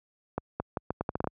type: accelerating click train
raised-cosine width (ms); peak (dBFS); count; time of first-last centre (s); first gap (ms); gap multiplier
1; -15; 10; 0.38-1.273; 220; 0.78
effects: high-pass 60 Hz 12 dB/octave